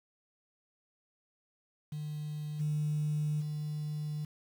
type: tone with level steps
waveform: sine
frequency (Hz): 150.6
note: D3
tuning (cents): +44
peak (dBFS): -35 / -28 / -33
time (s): 1.92-4.25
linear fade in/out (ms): 5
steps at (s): 2.59 / 3.4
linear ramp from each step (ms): 20
effects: tanh soft clip ceiling -25 dBFS + 9-bit